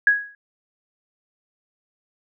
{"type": "tone with exponential decay", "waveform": "sine", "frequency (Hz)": 1661.2, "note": "G#6", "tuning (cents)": 0, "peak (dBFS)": -9, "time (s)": [0.07, 0.35], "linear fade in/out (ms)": 2, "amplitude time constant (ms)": 60, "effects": []}